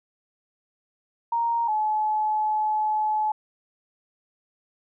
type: tone pair in turn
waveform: sine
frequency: 932.3 / 857 Hz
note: A#5 / A5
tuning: 0 / -46 cents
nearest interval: minor second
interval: 146 cents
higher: first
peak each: -21 dBFS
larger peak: neither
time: 1.32-1.68 / 1.68-3.32 s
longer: second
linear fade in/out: 5 ms
effects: none